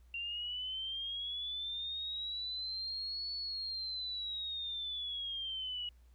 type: linear two-way sweep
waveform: sine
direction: up then down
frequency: 2753 to 4435 to 2901 Hz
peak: -37 dBFS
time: 0.14-5.89 s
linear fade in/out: 2 ms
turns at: 3.33 s
effects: added 60 Hz sine -58 dBFS peak until 6.14 s + pink hiss -75 dBFS RMS until 6.14 s